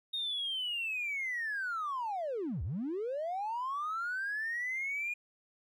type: linear two-way sweep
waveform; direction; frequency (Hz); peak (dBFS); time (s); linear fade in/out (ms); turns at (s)
triangle; down then up; 3729 to 63.7 to 2449; -30; 0.13-5.14; 10; 2.63
effects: tanh soft clip ceiling -30 dBFS